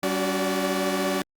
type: tone cluster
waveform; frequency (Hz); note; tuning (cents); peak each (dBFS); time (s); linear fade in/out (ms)
sawtooth; 192.4 / 282.5 / 371.1 / 582; G3 / C#4 / F#4 / D5; -32 / +33 / +5 / -16; -25; 0.03-1.22; 2
effects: Opus 48 kbps